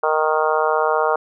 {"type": "harmonic tone", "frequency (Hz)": 155.56, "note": "D#3", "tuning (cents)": 0, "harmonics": [3, 4, 5, 6, 7, 8, 9], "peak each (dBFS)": [-21, -22, -23, -24, -24, -25, -26], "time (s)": [0.03, 1.16], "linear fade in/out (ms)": 5, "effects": []}